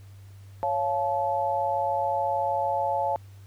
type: chord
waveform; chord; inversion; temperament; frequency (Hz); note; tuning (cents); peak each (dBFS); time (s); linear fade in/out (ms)
sine; Db augmented; none; just; 554.4 / 693 / 866.2; Db5 / F5 / A5; 0 / -14 / -27; -29 / -29 / -26; 0.63-3.16; 0
effects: added 98 Hz sine -44 dBFS peak until 3.46 s + pink hiss -60 dBFS RMS until 3.46 s